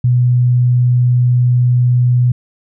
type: tone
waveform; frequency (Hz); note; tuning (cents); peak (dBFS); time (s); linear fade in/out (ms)
sine; 123.47; B2; 0; -8; 0.04-2.32; 5
effects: none

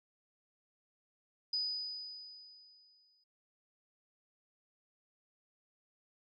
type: tone with exponential decay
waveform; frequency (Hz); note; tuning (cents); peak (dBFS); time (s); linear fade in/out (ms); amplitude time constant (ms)
sine; 4975; D#8; -1; -31; 1.53-3.24; 5; 370
effects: none

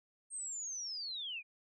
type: linear sweep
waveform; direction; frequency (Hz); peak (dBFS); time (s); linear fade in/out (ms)
sine; down; 8610 to 2349; -39; 0.3-1.43; 50
effects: none

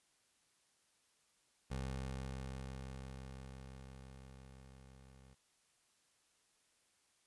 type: tone with level ramp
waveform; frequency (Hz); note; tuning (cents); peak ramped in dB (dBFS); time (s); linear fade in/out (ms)
20% pulse; 65.9; C2; +13; -34 to -55; 1.7-5.35; 20
effects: white hiss -75 dBFS RMS until 7.26 s + resampled to 24000 Hz

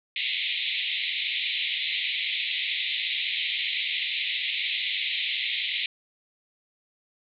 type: band-pass noise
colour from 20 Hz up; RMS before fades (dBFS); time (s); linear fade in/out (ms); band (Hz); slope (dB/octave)
white; -29; 0.16-5.86; 2; 2000 to 3900; 96
effects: none

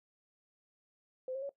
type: tone with pitch steps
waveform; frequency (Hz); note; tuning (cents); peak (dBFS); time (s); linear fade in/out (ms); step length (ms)
sine; 515 / 536.3 / 558.4; C5 / C5 / C#5; -28 / +43 / +13; -36; 1.28-1.493; 2; 71
effects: noise-tail reverb RT60 0.1 s tail -17 dB re dry

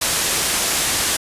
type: low-pass noise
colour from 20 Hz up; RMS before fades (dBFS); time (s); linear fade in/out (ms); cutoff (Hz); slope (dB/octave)
white; -20; 0.01-1.17; 10; 11000; 24
effects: resampled to 32000 Hz

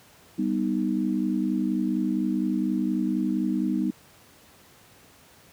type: chord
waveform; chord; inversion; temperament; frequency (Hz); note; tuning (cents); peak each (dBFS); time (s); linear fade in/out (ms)
sine; G augmented; none; equal; 196 / 246.9 / 311.1; G3 / B3 / D#4; 0 / 0 / 0; -27; 0.38-3.91; 10
effects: pink hiss -54 dBFS RMS until 5.52 s + high-pass 80 Hz 12 dB/octave

